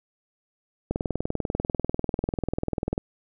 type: click train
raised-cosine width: 2 ms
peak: -12 dBFS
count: 43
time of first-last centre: 0.91-2.979 s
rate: 20.3 Hz
effects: none